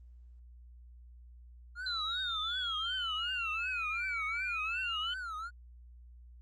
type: tone with vibrato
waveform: triangle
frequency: 1379 Hz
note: F6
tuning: 22 cents flat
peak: -36 dBFS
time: 1.75-5.51 s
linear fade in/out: 50 ms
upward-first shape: triangle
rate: 2.7 Hz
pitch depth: 200 cents each way
type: exponential two-way sweep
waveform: sine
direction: down then up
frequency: 4072 to 2217 to 3063 Hz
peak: -34 dBFS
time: 1.86-5.14 s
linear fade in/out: 5 ms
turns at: 4.26 s
effects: added 60 Hz sine -51 dBFS peak until 6.41 s + Opus 32 kbps